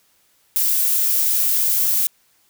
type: noise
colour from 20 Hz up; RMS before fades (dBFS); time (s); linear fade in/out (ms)
violet; -18; 0.56-2.07; 0
effects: white hiss -60 dBFS RMS until 2.49 s